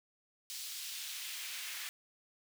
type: noise with high-pass filter sweep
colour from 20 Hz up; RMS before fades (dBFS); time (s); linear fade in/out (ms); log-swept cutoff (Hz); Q
pink; -43; 0.5-1.89; 0; 4100 to 2000; 1.2
effects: none